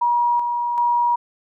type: tone with tremolo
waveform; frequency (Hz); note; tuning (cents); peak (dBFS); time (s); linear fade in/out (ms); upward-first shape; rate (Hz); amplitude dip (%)
sine; 957; A#5; +45; -15; 0.01-1.16; 10; square; 1.3; 40
effects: none

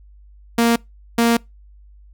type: tone bursts at uneven times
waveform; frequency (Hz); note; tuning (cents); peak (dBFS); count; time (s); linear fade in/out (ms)
sawtooth; 233.1; A#3; 0; -9; 2; 0.58-0.76 / 1.18-1.37; 5
effects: noise-tail reverb RT60 0.2 s tail -25 dB re dry + added 50 Hz sine -43 dBFS peak until 2.13 s

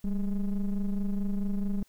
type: ring-modulated tone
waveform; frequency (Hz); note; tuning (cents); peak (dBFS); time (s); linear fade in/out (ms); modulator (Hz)
triangle; 104.9; G#2; +18; -21; 0.04-1.83; 5; 92.6
effects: white hiss -66 dBFS RMS until 1.88 s

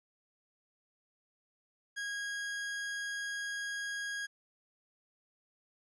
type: tone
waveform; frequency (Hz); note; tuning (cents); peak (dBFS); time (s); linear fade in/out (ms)
40% pulse; 1641; G#6; -21; -35; 1.96-4.27; 20
effects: resampled to 22050 Hz + 12-bit

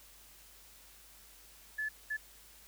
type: tone bursts at uneven times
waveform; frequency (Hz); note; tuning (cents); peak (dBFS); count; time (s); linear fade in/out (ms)
sine; 1726; A6; -34; -33; 2; 1.78-1.89 / 2.1-2.17; 10
effects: added 50 Hz sine -64 dBFS peak until 2.67 s + white hiss -58 dBFS RMS until 2.67 s

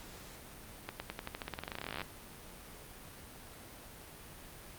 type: accelerating click train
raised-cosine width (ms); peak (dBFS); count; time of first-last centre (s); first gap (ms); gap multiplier
0.3; -22; 28; 0.89-2.016; 110; 0.91
effects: pink hiss -51 dBFS RMS until 4.78 s + Opus 48 kbps

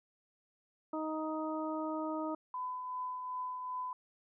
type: harmonic tone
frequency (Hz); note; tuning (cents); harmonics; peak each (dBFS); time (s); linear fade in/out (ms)
312.7; D#4; +9; 1 / 2 / 3 / 4; -37 / -40 / -42 / -43; 0.93-2.35; 5
type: tone with tremolo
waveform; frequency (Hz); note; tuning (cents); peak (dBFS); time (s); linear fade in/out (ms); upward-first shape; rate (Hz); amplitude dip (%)
sine; 1006; B5; +32; -35; 2.54-3.93; 2; triangle; 2.6; 40
effects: none

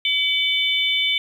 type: tone cluster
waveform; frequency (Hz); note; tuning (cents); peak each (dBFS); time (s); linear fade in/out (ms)
sine; 2279 / 3016 / 3550; C#7 / F#7 / A7; +47 / +32 / +15; -22; 0.05-1.18; 2
effects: 8-bit

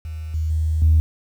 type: tone with level steps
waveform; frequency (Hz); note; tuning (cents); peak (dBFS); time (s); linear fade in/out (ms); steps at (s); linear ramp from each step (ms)
sine; 78.9; D#2; +25; -27 / -19 / -17 / -10; 0.05-1; 0; 0.34 / 0.5 / 0.82; 2
effects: tanh soft clip ceiling -7 dBFS + 8-bit

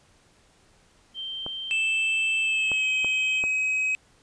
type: tone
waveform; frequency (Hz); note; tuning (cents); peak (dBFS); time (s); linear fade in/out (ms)
sine; 3136; G7; 0; -31; 1.14-3.43; 50
type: clicks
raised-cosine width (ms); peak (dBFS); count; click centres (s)
1; -21; 4; 1.464 / 2.717 / 3.046 / 3.439
type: tone with pitch glide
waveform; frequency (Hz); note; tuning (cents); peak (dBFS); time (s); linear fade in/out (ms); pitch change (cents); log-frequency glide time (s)
triangle; 2638 to 2539; E7 to D#7; +1 to +34; -21; 1.71-3.95; 0; -67; 2.41-2.9
effects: pink hiss -60 dBFS RMS until 4.22 s + resampled to 22050 Hz

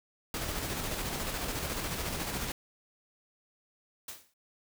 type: noise with tremolo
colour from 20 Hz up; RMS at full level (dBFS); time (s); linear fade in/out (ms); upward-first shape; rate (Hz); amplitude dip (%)
pink; -34; 0.34-2.52; 2; square; 14; 30
type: noise with exponential decay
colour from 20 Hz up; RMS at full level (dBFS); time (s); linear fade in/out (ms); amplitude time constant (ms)
white; -38; 4.08-4.34; 5; 55
effects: none

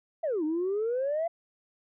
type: exponential two-way sweep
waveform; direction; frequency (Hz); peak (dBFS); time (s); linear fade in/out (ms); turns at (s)
sine; down then up; 688 to 300.1 to 688; -25; 0.23-1.28; 10; 0.44
effects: tanh soft clip ceiling -23 dBFS

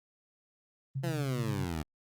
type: tone with tremolo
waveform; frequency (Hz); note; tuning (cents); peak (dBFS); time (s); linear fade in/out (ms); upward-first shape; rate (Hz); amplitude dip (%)
sine; 134.5; C3; +48; -30; 0.95-1.66; 10; triangle; 9.5; 65
type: exponential sweep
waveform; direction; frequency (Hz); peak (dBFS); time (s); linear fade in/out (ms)
15% pulse; down; 175.4 to 74.4; -27; 1.03-1.83; 10
effects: Opus 32 kbps

